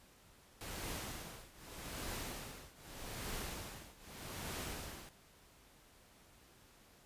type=noise with tremolo; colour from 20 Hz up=pink; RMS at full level=-42 dBFS; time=0.61-5.09 s; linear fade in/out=0 ms; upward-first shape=triangle; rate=0.82 Hz; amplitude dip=95%; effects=pink hiss -64 dBFS RMS until 7.05 s + resampled to 32000 Hz